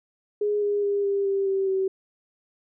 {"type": "tone with pitch steps", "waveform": "sine", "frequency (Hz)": [415.3, 409.6, 403.9, 398.4, 392.9, 387.5, 382.2], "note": ["G#4", "G#4", "G#4", "G4", "G4", "G4", "G4"], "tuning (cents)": [0, -24, -48, 28, 4, -20, -44], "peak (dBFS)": -21, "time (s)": [0.41, 1.88], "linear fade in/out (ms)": 5, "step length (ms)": 210, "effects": []}